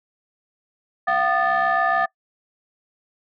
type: tone cluster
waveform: sine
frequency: 688 / 755 / 1223 / 1756 Hz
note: F5 / F#5 / D#6 / A6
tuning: -26 / +35 / -30 / -4 cents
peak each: -22 dBFS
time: 1.07-2.06 s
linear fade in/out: 10 ms
effects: noise-tail reverb RT60 0.1 s tail -21 dB re dry + tanh soft clip ceiling -11 dBFS